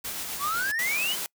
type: noise with tremolo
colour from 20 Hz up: white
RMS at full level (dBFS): -33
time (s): 0.04-0.72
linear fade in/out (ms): 10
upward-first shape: sine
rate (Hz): 7.8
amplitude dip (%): 25
type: exponential sweep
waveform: triangle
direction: up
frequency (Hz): 1096 to 3163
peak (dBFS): -24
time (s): 0.39-1.17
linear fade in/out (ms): 50
type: high-pass noise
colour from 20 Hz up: white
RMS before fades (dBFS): -32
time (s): 0.79-1.26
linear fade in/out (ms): 0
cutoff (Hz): 130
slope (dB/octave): 96
effects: noise-tail reverb RT60 0.1 s tail -26 dB re dry